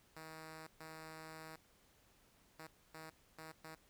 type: tone bursts at uneven times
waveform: 5% pulse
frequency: 158.9 Hz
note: D#3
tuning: 37 cents sharp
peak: -39 dBFS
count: 6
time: 0.16-0.67 / 0.8-1.56 / 2.59-2.67 / 2.94-3.1 / 3.38-3.52 / 3.64-3.75 s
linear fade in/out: 5 ms
effects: pink hiss -70 dBFS RMS until 3.89 s